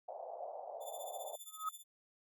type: band-pass noise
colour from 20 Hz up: pink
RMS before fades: -46 dBFS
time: 0.08-1.36 s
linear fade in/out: 10 ms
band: 580 to 750 Hz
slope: 48 dB/octave
type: tone with tremolo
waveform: 5% pulse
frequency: 3520 Hz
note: A7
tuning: in tune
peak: -38 dBFS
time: 0.8-1.84 s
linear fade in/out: 50 ms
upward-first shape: triangle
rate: 15 Hz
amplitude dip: 90%
type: tone with exponential growth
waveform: sine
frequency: 1267 Hz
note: D#6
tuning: 31 cents sharp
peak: -32 dBFS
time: 1.46-1.69 s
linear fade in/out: 5 ms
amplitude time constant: 48 ms
effects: none